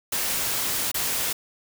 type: noise with dropouts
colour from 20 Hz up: white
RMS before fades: -26 dBFS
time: 0.12-1.33 s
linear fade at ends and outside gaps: 5 ms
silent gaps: 0.916-0.943 s
effects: none